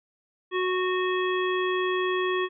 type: harmonic tone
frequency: 368 Hz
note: F#4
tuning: 9 cents flat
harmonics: 1 / 3 / 5 / 7 / 9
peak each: -25 / -30 / -32 / -37 / -37 dBFS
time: 0.51-2.49 s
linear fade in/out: 50 ms
effects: none